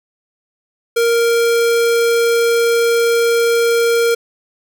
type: tone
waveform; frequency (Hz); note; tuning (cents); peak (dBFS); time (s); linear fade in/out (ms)
square; 466.2; A#4; 0; -12; 0.96-4.15; 10
effects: none